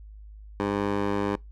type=tone with band-pass filter; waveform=15% pulse; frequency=101.3 Hz; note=G#2; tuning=43 cents flat; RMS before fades=-27 dBFS; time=0.6-1.36 s; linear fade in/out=0 ms; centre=660 Hz; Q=0.72; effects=noise-tail reverb RT60 0.2 s tail -25 dB re dry + added 52 Hz sine -42 dBFS peak until 1.51 s